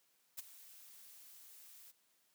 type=noise with ADSR envelope; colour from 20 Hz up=blue; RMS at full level=-42 dBFS; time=0.37-1.92 s; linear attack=18 ms; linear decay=23 ms; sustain=-16 dB; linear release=18 ms; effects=white hiss -75 dBFS RMS until 2.34 s + high-pass 150 Hz 12 dB/octave